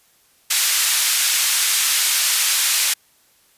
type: band-pass noise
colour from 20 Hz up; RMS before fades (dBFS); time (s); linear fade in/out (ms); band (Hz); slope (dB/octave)
white; -18; 0.5-2.94; 10; 1700 to 11000; 12
effects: white hiss -57 dBFS RMS until 3.57 s + resampled to 32000 Hz